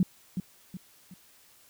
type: tone with echo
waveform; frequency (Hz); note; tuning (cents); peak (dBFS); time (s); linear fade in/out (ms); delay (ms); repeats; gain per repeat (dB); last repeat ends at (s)
sine; 183.1; F#3; -18; -19; 0-0.03; 2; 370; 3; -8; 1.14
effects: white hiss -59 dBFS RMS until 1.69 s